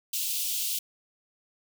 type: high-pass noise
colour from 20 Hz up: white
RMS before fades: -30 dBFS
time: 0.13-0.79 s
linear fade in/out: 5 ms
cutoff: 2700 Hz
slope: 48 dB/octave
effects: none